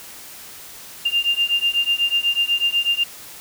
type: beating tone pair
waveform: sine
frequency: 2794 / 2802.1 Hz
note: F7 / F7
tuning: 0 / +5 cents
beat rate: 8.1 Hz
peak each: -20 dBFS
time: 1.05-3.04 s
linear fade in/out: 10 ms
effects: white hiss -39 dBFS RMS until 3.4 s